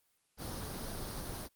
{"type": "noise with comb filter", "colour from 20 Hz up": "pink", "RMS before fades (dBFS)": -41, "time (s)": [0.37, 1.49], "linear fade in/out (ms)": 50, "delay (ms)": 0.2, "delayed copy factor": 0.5, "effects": ["white hiss -75 dBFS RMS until 1.55 s", "Opus 24 kbps"]}